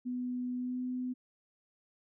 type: tone with pitch glide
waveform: sine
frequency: 248.7 to 252 Hz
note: B3 to B3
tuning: +12 to +35 cents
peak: -33 dBFS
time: 0.05-1.14 s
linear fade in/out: 20 ms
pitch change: +23 cents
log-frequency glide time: 0.57-0.81 s
effects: none